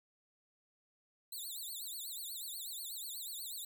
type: tone with vibrato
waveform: 5% pulse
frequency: 3951 Hz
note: B7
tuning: in tune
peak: -35 dBFS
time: 1.32-3.65 s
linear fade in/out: 5 ms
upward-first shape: triangle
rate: 8.2 Hz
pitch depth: 250 cents each way
effects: none